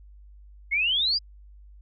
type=exponential sweep; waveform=sine; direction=up; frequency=2118 to 4978 Hz; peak=-21 dBFS; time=0.71-1.19 s; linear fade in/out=20 ms; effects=added 50 Hz sine -46 dBFS peak until 1.81 s

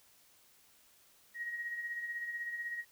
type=tone with tremolo; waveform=sine; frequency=1890 Hz; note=A#6; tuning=23 cents sharp; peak=-35 dBFS; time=1.34-2.85 s; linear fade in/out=50 ms; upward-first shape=sine; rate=16 Hz; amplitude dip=50%; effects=white hiss -65 dBFS RMS until 2.91 s

